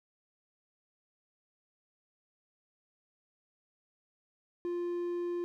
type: tone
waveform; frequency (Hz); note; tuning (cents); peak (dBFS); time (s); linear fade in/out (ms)
triangle; 349.2; F4; 0; -30; 4.65-5.44; 0
effects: none